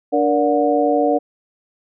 sine tone cluster, 292.3 / 468 / 580 / 727 Hz, D4 / A#4 / D5 / F#5, -8 / +7 / -22 / -31 cents, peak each -19 dBFS, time 0.12-1.19 s, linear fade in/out 20 ms, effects none

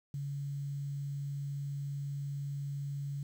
sine tone with quantisation, 141.2 Hz, C#3, 32 cents sharp, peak -35 dBFS, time 0.14-3.23 s, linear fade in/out 2 ms, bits 10, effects none

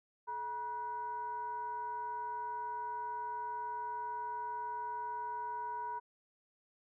sine tone with frequency modulation, 960 Hz, B5, 49 cents flat, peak -37 dBFS, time 0.27-6 s, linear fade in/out 20 ms, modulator 529 Hz, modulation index 0.39, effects none

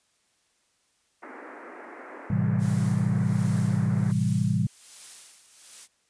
pink band-pass noise, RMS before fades -43 dBFS, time 1.22-4.12 s, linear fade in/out 10 ms, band 260 to 2100 Hz, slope 48 dB/octave
sine chord, A minor seventh, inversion none, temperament equal, 110 / 130.81 / 164.81 / 196 Hz, A2 / C3 / E3 / G3, 0 / 0 / 0 / 0 cents, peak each -27 dBFS, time 2.3-4.67 s, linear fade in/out 5 ms
blue noise with tremolo, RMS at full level -41 dBFS, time 2.58-5.88 s, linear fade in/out 50 ms, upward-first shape sine, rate 1.3 Hz, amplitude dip 70%
effects white hiss -69 dBFS RMS until 6.09 s + resampled to 22050 Hz

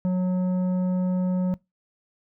sine tone with tanh clipping, 182.9 Hz, F#3, 20 cents flat, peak -22 dBFS, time 0.05-1.54 s, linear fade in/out 0 ms, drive 9 dB, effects noise-tail reverb RT60 0.2 s tail -23 dB re dry

